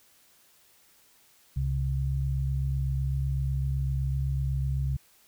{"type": "tone pair together", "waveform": "sine", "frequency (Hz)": [67, 134.93], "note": ["C2", "C#3"], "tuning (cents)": [42, -46], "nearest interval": "octave", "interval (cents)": 1212, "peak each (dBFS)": -28, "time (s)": [1.56, 4.97], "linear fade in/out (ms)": 10, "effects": ["white hiss -61 dBFS RMS until 5.27 s"]}